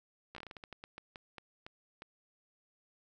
slowing click train, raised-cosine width 0.3 ms, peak -30 dBFS, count 16, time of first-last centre 0.35-2.021 s, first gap 14 ms, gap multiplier 1.26, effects none

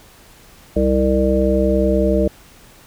harmonic tone with a mistuned harmonic, 65.41 Hz, C2, in tune, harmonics 1 / 3 / 5 / 7 / 9, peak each -19 / -19 / -20 / -20 / -19 dBFS, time 0.76-2.28 s, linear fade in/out 5 ms, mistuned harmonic 9, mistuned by +17 cents, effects pink hiss -46 dBFS RMS until 2.86 s

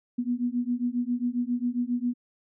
sine beating tone pair, 240 / 247.4 Hz, B3 / B3, -49 / +3 cents, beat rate 7.4 Hz, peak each -28 dBFS, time 0.18-2.14 s, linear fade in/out 10 ms, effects none

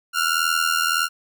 sawtooth ring-modulated tone, 1401 Hz, F6, 5 cents sharp, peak -12 dBFS, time 0.13-1.09 s, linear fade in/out 50 ms, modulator 40.8 Hz, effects none

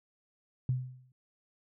sine tone with exponential decay, 127.5 Hz, C3, 44 cents flat, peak -24 dBFS, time 0.69-1.12 s, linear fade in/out 2 ms, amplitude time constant 92 ms, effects none

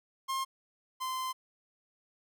45% pulse tone pair in turn, 1065 / 1035.9 Hz, C6 / C6, +30 / -18 cents, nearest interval unison, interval 48 cents, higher first, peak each -31 / -33 dBFS, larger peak first, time 0.28-0.45 / 1-1.33 s, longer second, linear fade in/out 20 ms, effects none

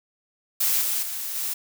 blue noise with level steps, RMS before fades -22 / -25 / -31 / -28 dBFS, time 0.6-1.54 s, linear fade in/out 10 ms, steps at 0.81 / 1.02 / 1.35 s, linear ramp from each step 10 ms, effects none

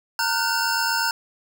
square tone cluster, 916 / 1432 / 1520 / 5230 Hz, A#5 / F6 / F#6 / E8, -31 / +43 / +46 / -15 cents, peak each -26 / -27 / -27 / -28 dBFS, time 0.19-1.11 s, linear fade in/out 2 ms, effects none

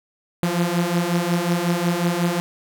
sawtooth beating tone pair, 170 / 175.5 Hz, F3 / F3, -46 / +9 cents, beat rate 5.5 Hz, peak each -19 / -17 dBFS, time 0.43-2.4 s, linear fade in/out 0 ms, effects none

